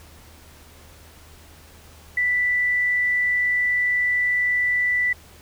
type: tone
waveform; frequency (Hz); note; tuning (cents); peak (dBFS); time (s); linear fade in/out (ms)
sine; 1975.5; B6; 0; -18; 2.17-5.13; 5
effects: added 78 Hz sine -49 dBFS peak until 5.41 s + pink hiss -49 dBFS RMS until 5.41 s